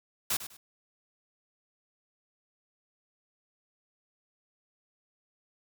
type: noise with echo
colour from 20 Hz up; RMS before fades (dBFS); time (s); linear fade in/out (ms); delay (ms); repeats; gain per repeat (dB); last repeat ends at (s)
white; -29; 0.3-0.37; 5; 100; 2; -12; 0.57
effects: none